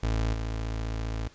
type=tone with level steps; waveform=30% pulse; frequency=55 Hz; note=A1; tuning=in tune; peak=-22 / -27 dBFS; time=0.03-1.28 s; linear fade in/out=5 ms; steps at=0.33 s; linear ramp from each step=10 ms; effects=pink hiss -56 dBFS RMS until 1.34 s + resampled to 16000 Hz